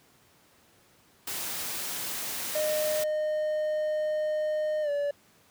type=noise; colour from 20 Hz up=white; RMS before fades=-34 dBFS; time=1.27-3.04 s; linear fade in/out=5 ms
type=tone with pitch glide; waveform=triangle; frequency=613 to 575.3 Hz; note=D#5 to D5; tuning=-26 to -36 cents; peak=-24 dBFS; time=2.55-5.11 s; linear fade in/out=5 ms; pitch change=-110 cents; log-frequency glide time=4.82-4.9 s
effects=pink hiss -61 dBFS RMS until 5.5 s + high-pass 100 Hz 12 dB/octave